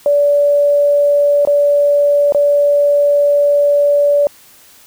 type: tone with dropouts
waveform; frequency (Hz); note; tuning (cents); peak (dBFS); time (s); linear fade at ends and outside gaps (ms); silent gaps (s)
sine; 577; D5; -31; -8; 0.06-4.27; 1; 1.451-1.473 / 2.323-2.347
effects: white hiss -44 dBFS RMS until 4.86 s